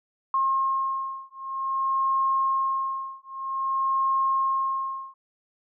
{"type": "beating tone pair", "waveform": "sine", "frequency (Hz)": [1072, 1072.52], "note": ["C6", "C6"], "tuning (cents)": [42, 43], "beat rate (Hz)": 0.52, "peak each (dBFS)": -26, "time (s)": [0.34, 5.14], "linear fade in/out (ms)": 2, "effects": []}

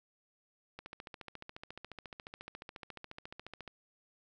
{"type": "click train", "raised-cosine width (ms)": 0.3, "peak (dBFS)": -29, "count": 42, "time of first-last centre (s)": [0.79, 3.677], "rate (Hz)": 14.2, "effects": []}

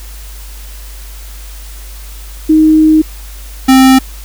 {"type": "tone pair in turn", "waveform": ["sine", "square"], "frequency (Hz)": [312.5, 262.8], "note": ["D#4", "C4"], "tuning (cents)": [8, 8], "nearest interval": "minor third", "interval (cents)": 300, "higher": "first", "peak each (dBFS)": -3, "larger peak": "neither", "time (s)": [[2.49, 3.02], [3.68, 3.99]], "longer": "first", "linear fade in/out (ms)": 10, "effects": ["added 50 Hz sine -26 dBFS peak until 4.24 s", "white hiss -35 dBFS RMS until 4.24 s"]}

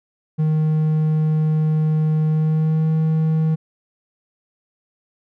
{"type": "tone with pitch glide", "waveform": "triangle", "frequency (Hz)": [155.56, 158.46], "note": ["D#3", "D#3"], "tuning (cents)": [0, 32], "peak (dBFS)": -13, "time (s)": [0.38, 3.56], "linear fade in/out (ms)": 20, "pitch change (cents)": 32, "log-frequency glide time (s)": [2.28, 2.89], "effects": []}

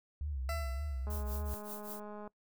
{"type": "tone with vibrato", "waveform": "sine", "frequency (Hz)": 69.3, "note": "C#2", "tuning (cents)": 0, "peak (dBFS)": -35, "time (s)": [0.21, 1.54], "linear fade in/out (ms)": 0, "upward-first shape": "sine", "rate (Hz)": 3.5, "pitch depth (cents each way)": 140}
{"type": "tone with exponential decay", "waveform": "20% pulse", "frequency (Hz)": 670, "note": "E5", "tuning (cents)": 28, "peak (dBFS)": -31, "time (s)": [0.49, 1.32], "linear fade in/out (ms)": 1, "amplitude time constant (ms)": 180}
{"type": "click train", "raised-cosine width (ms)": 1, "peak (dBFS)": -34, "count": 253, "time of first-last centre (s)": [1.07, 2.276], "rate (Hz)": 209}
{"type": "noise with tremolo", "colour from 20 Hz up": "violet", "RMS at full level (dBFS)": -44, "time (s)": [1.1, 2], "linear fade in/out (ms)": 2, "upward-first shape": "triangle", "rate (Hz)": 5.2, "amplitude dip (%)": 95}
{"effects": ["noise-tail reverb RT60 0.1 s tail -22 dB re dry"]}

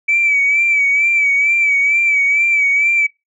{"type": "tone with vibrato", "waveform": "sine", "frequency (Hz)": 2300, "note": "D7", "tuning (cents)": -37, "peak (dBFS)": -10, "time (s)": [0.08, 3.07], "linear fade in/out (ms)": 10, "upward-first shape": "sine", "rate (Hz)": 2.2, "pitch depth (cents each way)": 50, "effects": ["noise-tail reverb RT60 0.2 s tail -22 dB re dry", "tanh soft clip ceiling -6 dBFS"]}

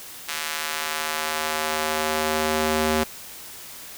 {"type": "tone with high-pass filter sweep", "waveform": "square", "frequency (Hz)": 77.78, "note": "D#2", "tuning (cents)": 0, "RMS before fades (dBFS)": -25, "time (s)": [0.28, 3.04], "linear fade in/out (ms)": 10, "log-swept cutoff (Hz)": [1800, 260], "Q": 0.72, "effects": ["white hiss -40 dBFS RMS until 3.97 s"]}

